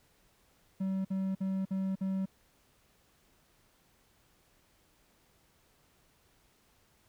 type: tone bursts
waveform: triangle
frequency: 191.2 Hz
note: G3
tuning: 43 cents flat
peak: -28 dBFS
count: 5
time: 0.8-2.258 s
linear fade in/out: 10 ms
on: 250 ms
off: 52 ms
effects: pink hiss -68 dBFS RMS until 7.08 s